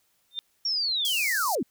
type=tone with exponential growth; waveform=sine; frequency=3600 Hz; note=A7; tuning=39 cents sharp; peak=-24 dBFS; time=0.31-0.39 s; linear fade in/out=0 ms; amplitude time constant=17 ms
type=linear sweep; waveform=sine; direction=down; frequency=5600 to 185 Hz; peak=-24 dBFS; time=0.65-1.63 s; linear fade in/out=5 ms
type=high-pass noise; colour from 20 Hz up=pink; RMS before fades=-32 dBFS; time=1.05-1.55 s; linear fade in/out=0 ms; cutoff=4300 Hz; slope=96 dB/octave
effects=white hiss -69 dBFS RMS until 1.7 s